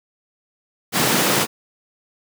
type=high-pass noise; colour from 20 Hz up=pink; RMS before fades=-18 dBFS; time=0.92-1.47 s; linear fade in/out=50 ms; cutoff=140 Hz; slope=24 dB/octave; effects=none